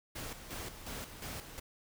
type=noise with tremolo; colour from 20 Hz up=pink; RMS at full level=-42 dBFS; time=0.15-1.6 s; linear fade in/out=10 ms; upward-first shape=square; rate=2.8 Hz; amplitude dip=60%; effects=none